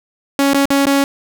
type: tone with dropouts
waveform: sawtooth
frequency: 278 Hz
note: C#4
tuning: 5 cents sharp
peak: -7 dBFS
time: 0.39-1.04 s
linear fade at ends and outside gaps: 1 ms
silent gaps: 0.534-0.545 / 0.655-0.704 / 0.856-0.867 s
effects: none